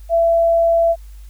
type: tone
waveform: sine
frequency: 670 Hz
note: E5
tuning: 28 cents sharp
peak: -11 dBFS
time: 0.09-0.96 s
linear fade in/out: 50 ms
effects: added 50 Hz sine -34 dBFS peak until 1.29 s + white hiss -54 dBFS RMS until 1.29 s